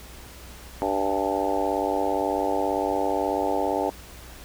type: harmonic tone with a mistuned harmonic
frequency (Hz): 98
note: G2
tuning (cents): 0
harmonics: 3 / 4 / 5 / 6 / 7 / 8 / 9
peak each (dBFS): -30 / -30 / -30 / -30 / -30 / -30 / -30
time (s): 0.82-3.9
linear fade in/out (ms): 0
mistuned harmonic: 8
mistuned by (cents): +46
effects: added 60 Hz sine -45 dBFS peak until 4.44 s + pink hiss -45 dBFS RMS until 4.44 s